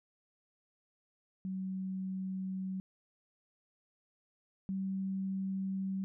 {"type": "tone pair in turn", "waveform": "sine", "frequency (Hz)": [188.9, 191.98], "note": ["F#3", "G3"], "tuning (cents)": [36, -36], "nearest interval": "unison", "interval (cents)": 28, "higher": "second", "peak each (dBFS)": [-35, -33], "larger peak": "second", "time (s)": [[1.45, 2.8], [4.69, 6.04]], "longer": "neither", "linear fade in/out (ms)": 0, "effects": []}